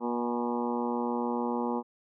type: harmonic tone with a mistuned harmonic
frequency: 120 Hz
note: B2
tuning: 49 cents flat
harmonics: 2 / 3 / 4 / 5 / 6 / 7 / 8 / 9 / 10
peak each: -31 / -36 / -35 / -44 / -43 / -36 / -38 / -42 / -48 dBFS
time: 0-1.83 s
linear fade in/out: 50 ms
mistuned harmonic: 6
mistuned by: +78 cents
effects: none